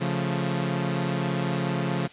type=chord; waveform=sawtooth; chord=Db augmented; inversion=none; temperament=equal with one note detuned; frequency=138.59 / 175.12 / 220 Hz; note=Db3 / F3 / A3; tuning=0 / +5 / 0 cents; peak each=-24 / -24 / -29 dBFS; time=0-2.08 s; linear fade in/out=20 ms; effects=white hiss -49 dBFS RMS until 2.12 s + resampled to 8000 Hz